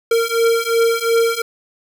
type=beating tone pair; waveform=square; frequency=458.8 / 461.6 Hz; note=A#4 / A#4; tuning=-28 / -17 cents; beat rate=2.8 Hz; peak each=-18 / -17 dBFS; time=0.11-1.42 s; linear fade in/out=5 ms; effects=none